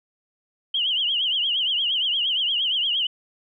sine tone with vibrato, 3051 Hz, G7, 48 cents flat, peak -20 dBFS, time 0.74-3.07 s, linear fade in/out 5 ms, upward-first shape triangle, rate 8.6 Hz, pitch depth 160 cents each way, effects none

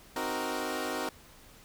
15% pulse chord, C half-diminished seventh, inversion none, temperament equal, 261.6 / 311.1 / 370 / 466.2 Hz, C4 / Eb4 / Gb4 / Bb4, 0 / 0 / 0 / 0 cents, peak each -31 dBFS, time 0.16-1.09 s, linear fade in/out 2 ms, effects pink hiss -55 dBFS RMS until 1.64 s

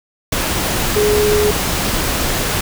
sine tone in noise, 419.1 Hz, G#4, 16 cents sharp, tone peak -12 dBFS, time 0.96-1.51 s, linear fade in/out 5 ms, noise pink, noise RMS -18 dBFS, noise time 0.32-2.61 s, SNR +3 dB, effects none

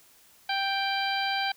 harmonic tone with a mistuned harmonic, 785 Hz, G5, 2 cents sharp, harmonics 1 / 2 / 3 / 4 / 5 / 6, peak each -29 / -32 / -34 / -35 / -36 / -37 dBFS, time 0.49-1.52 s, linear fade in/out 5 ms, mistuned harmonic 5, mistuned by +17 cents, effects white hiss -58 dBFS RMS until 1.56 s

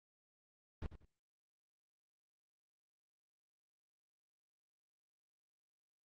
brown noise with echo, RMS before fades -40 dBFS, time 0.82-0.86 s, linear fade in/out 0 ms, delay 93 ms, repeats 2, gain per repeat -12 dB, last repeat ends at 1.046 s, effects low-pass 4000 Hz 12 dB/octave + Opus 32 kbps

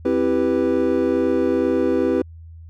triangle chord, C major seventh, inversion none, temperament equal, 261.6 / 329.6 / 392 / 493.9 Hz, C4 / E4 / G4 / B4, 0 / 0 / 0 / 0 cents, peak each -20 dBFS, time 0.05-2.22 s, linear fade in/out 5 ms, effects added 82 Hz sine -37 dBFS peak until 2.69 s

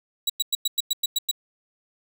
sawtooth tone bursts, 3889 Hz, B7, 27 cents flat, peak -17 dBFS, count 9, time 0.27-1.313 s, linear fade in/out 5 ms, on 27 ms, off 100 ms, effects none

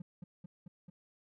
triangle tone with echo, 175.1 Hz, F3, 5 cents sharp, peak -38 dBFS, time 0-0.02 s, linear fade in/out 5 ms, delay 220 ms, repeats 4, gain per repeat -2 dB, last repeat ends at 0.9 s, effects tanh soft clip ceiling -35 dBFS

